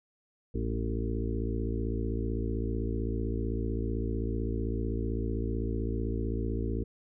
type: harmonic tone with a mistuned harmonic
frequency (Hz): 55.7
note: A1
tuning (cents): +22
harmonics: 1 / 2 / 4 / 5 / 6 / 7 / 8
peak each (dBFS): -32 / -35 / -38 / -39 / -40 / -40 / -41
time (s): 0.54-6.84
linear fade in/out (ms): 10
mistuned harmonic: 8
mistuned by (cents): +26
effects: none